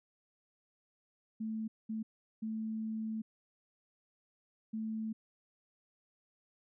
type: tone bursts at uneven times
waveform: sine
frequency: 220 Hz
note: A3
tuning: in tune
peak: -35 dBFS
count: 4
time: 1.4-1.68 / 1.89-2.03 / 2.42-3.22 / 4.73-5.13 s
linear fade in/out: 10 ms
effects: none